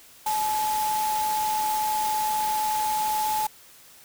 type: tone in noise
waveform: sine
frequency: 858 Hz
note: A5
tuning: 44 cents flat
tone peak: -23 dBFS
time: 0.26-3.47 s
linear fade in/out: 5 ms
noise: white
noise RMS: -33 dBFS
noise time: 0.26-3.47 s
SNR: +7 dB
effects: white hiss -51 dBFS RMS until 4.04 s